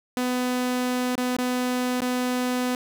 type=tone with dropouts; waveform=sawtooth; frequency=250 Hz; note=B3; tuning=21 cents sharp; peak=-19 dBFS; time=0.17-2.75 s; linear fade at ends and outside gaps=1 ms; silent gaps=1.155-1.179 / 1.367-1.385 / 2.005-2.019 s; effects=none